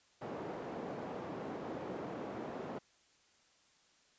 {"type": "band-pass noise", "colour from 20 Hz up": "white", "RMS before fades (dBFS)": -43, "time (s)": [0.21, 2.79], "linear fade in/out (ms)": 10, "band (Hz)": [180, 550], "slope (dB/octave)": 12, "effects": ["white hiss -69 dBFS RMS until 4.18 s", "resampled to 16000 Hz"]}